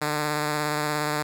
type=tone with vibrato; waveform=5% pulse; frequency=150 Hz; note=D3; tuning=37 cents sharp; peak=-13 dBFS; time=0.01-1.23 s; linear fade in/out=10 ms; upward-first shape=sine; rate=17 Hz; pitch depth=22 cents each way; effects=none